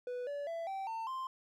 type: tone with pitch steps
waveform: triangle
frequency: 493.9 / 573.9 / 666.9 / 775 / 900.6 / 1046.5 Hz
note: B4 / D5 / E5 / G5 / A5 / C6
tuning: 0 / -40 / +20 / -20 / +40 / 0 cents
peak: -35 dBFS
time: 0.07-1.27 s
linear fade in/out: 2 ms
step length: 200 ms
effects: none